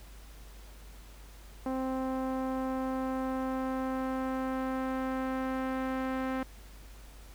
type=tone with low-pass filter sweep; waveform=sawtooth; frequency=261.6 Hz; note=C4; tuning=in tune; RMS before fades=-33 dBFS; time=1.66-6.43 s; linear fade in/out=2 ms; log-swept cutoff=960 to 1800 Hz; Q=1.2; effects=added 50 Hz sine -48 dBFS peak until 7.34 s + pink hiss -56 dBFS RMS until 7.34 s